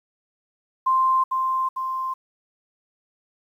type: tone with echo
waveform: sine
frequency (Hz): 1046.5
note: C6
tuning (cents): 0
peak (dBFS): -16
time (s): 0.86-1.24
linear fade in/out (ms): 10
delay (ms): 450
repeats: 2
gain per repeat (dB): -4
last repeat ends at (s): 2.14
effects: 9-bit